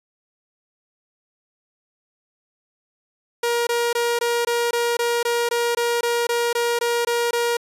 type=tone bursts; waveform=sawtooth; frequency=473.5 Hz; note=A#4; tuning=27 cents sharp; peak=-15 dBFS; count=16; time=3.43-7.57 s; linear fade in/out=5 ms; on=240 ms; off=20 ms; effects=resampled to 32000 Hz